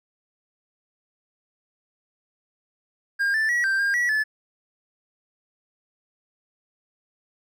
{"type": "tone with pitch steps", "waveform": "triangle", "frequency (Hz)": [1611, 1764, 1924, 1570, 1609, 1934, 1731], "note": ["G6", "A6", "B6", "G6", "G6", "B6", "A6"], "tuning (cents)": [47, 4, -46, 2, 45, -37, -29], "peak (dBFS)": -18, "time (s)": [3.19, 4.24], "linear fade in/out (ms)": 20, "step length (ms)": 150, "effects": []}